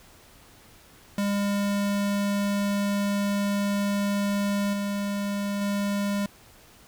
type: tone with level steps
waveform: square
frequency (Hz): 201.9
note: G#3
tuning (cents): -49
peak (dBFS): -24 / -27 / -25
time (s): 1.18-6.26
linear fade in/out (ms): 2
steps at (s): 4.73 / 5.61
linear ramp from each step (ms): 5
effects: pink hiss -53 dBFS RMS until 6.87 s